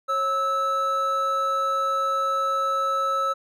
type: tone pair together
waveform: triangle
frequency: 544.4 / 1306 Hz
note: C#5 / E6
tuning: -31 / -17 cents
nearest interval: octave + minor third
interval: 1514 cents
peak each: -27 / -20 dBFS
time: 0.08-3.34 s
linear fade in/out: 20 ms
effects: none